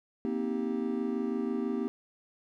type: chord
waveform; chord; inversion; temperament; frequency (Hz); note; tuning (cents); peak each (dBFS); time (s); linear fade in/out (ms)
triangle; C minor seventh; third; just; 235.5 / 261.6 / 314 / 392.4; Bb3 / C4 / Eb4 / G4; +18 / 0 / +16 / +2; -31 / -33 / -35 / -33; 0.25-1.88; 0
effects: none